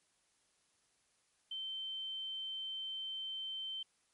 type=tone; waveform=sine; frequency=3100 Hz; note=G7; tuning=20 cents flat; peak=-39 dBFS; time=1.51-3.83 s; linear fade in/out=5 ms; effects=white hiss -75 dBFS RMS until 4.13 s + MP3 48 kbps